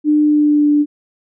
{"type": "tone with pitch glide", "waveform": "sine", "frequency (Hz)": [300, 294.3], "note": ["D4", "D4"], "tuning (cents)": [37, 4], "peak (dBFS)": -9, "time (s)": [0.04, 0.86], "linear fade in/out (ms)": 50, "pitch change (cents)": -33, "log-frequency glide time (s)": [0.22, 0.69], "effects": []}